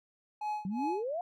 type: tone with tremolo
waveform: triangle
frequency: 845 Hz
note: G#5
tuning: 30 cents sharp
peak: -29 dBFS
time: 0.41-1.07 s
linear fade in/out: 5 ms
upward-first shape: sine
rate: 2.7 Hz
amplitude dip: 100%
type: exponential sweep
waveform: sine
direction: up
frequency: 180 to 732 Hz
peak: -32 dBFS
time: 0.65-1.21 s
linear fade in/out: 2 ms
effects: none